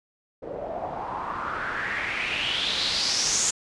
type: noise with low-pass filter sweep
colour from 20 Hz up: white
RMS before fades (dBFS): -28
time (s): 0.42-3.51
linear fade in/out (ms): 10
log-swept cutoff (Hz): 510 to 7200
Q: 4.5
effects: resampled to 24000 Hz